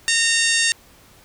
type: harmonic tone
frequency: 919 Hz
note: A#5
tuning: 25 cents flat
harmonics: 2 / 3 / 4 / 5 / 6 / 7 / 8 / 9 / 10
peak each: -21 / -23 / -24 / -25 / -26 / -26 / -27 / -28 / -28 dBFS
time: 0.08-0.72 s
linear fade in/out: 0 ms
effects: pink hiss -50 dBFS RMS until 1.24 s